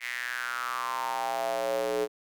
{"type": "tone with high-pass filter sweep", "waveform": "square", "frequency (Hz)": 61.3, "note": "B1", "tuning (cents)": -12, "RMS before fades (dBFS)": -31, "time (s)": [0, 2.08], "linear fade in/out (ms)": 50, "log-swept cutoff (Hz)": [2100, 420], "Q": 5.8, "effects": []}